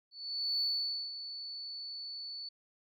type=tone with ADSR envelope; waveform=sine; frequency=4464 Hz; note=C#8; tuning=11 cents sharp; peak=-28 dBFS; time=0.11-2.49 s; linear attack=500 ms; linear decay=500 ms; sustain=-12 dB; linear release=6 ms; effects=tanh soft clip ceiling -24 dBFS